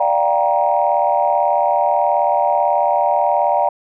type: chord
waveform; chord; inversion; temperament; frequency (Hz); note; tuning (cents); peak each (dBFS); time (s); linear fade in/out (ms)
sine; G minor seventh; second; just; 588 / 705.6 / 784 / 940.8; D5 / F5 / G5 / Bb5; +2 / +18 / 0 / +16; -18; 0-3.69; 5
effects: tanh soft clip ceiling -3 dBFS